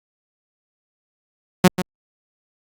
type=tone with echo; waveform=sawtooth; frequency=182.2 Hz; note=F#3; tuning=26 cents flat; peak=-4 dBFS; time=1.64-1.68 s; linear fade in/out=5 ms; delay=140 ms; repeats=1; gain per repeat=-11 dB; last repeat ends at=1.82 s; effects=Opus 48 kbps